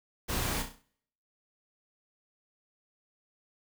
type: noise with echo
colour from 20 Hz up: pink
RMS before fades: -33 dBFS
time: 0.28-0.63 s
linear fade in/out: 20 ms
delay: 33 ms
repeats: 6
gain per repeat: -6 dB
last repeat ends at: 0.828 s
effects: noise-tail reverb RT60 0.7 s tail -24 dB re dry